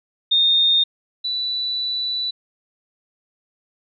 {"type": "tone pair in turn", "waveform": "sine", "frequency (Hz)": [3665, 3965], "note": ["A#7", "B7"], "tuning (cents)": [-30, 6], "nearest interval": "minor second", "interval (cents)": 136, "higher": "second", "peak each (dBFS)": [-13, -21], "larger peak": "first", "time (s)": [[0.31, 0.84], [1.24, 2.31]], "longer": "second", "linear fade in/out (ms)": 10, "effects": []}